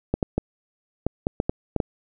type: clicks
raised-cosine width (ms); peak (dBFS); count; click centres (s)
2; -8; 9; 0.14 / 0.228 / 0.38 / 1.066 / 1.269 / 1.401 / 1.495 / 1.763 / 1.802
effects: none